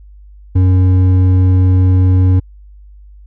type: tone with hard clipping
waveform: sine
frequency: 92.5 Hz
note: F#2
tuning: in tune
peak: -8 dBFS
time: 0.55-2.4 s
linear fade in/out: 10 ms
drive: 7 dB
effects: added 50 Hz sine -35 dBFS peak until 3.26 s